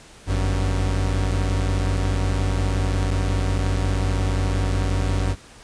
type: tone pair together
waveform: 45% pulse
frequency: 49.64 / 93.7 Hz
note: G1 / F#2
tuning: +22 / +22 cents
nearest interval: major seventh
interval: 1100 cents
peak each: -22 dBFS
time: 0.26-5.36 s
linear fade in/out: 50 ms
effects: pink hiss -46 dBFS RMS until 5.63 s + resampled to 22050 Hz